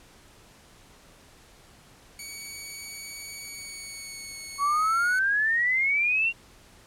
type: tone with pitch glide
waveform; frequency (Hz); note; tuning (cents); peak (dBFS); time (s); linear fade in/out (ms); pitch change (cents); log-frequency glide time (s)
10% pulse; 2254 to 2205; C#7 to C#7; +28 to -10; -28; 2.19-5.19; 2; -38; 3.44-4.39
type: exponential sweep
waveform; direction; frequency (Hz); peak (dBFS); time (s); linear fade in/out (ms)
sine; up; 1112 to 2784; -21; 4.58-6.33; 50
effects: pink hiss -54 dBFS RMS until 6.86 s + low-pass 11000 Hz 12 dB/octave